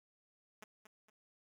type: tone with echo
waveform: 5% pulse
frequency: 214.7 Hz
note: A3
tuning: 42 cents flat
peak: -38 dBFS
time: 0.62-0.64 s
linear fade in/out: 5 ms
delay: 230 ms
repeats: 2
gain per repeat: -8 dB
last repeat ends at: 1.1 s
effects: none